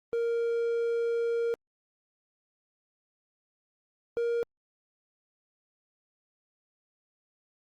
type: tone pair in turn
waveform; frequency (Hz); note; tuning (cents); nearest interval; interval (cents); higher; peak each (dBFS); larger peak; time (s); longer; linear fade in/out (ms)
triangle; 466.2 / 469.7; A#4 / A#4; 0 / +13; unison; 13; second; -24; neither; 0.13-1.54 / 4.17-4.43; first; 0
effects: Opus 32 kbps